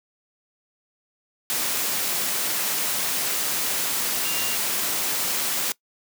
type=tone in noise; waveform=sine; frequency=2794 Hz; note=F7; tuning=in tune; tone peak=-31 dBFS; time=4.25-4.55 s; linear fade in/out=0 ms; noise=white; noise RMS=-25 dBFS; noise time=1.5-5.72 s; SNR=-9 dB; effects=noise-tail reverb RT60 0.1 s tail -22 dB re dry + high-pass 150 Hz 12 dB/octave